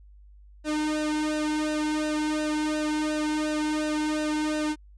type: tone with flanger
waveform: sawtooth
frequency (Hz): 305.1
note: D#4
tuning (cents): -34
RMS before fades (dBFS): -27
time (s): 0.64-4.76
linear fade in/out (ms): 50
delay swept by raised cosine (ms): 0.9 to 1.75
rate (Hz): 2.8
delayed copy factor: -0.95
effects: added 50 Hz sine -48 dBFS peak until 4.97 s + resampled to 22050 Hz